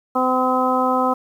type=harmonic tone; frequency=256 Hz; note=C4; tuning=38 cents flat; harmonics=1 / 2 / 3 / 4 / 5; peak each=-22 / -22 / -22 / -22 / -22 dBFS; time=0.15-1.14 s; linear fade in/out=10 ms; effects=8-bit